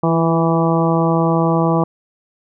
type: harmonic tone with a mistuned harmonic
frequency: 164.6 Hz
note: E3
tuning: 2 cents flat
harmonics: 1 / 2 / 3 / 4 / 5 / 6 / 7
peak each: -16 / -19 / -21 / -22 / -23 / -24 / -24 dBFS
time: 0.03-1.84 s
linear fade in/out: 5 ms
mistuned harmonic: 2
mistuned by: +23 cents
effects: none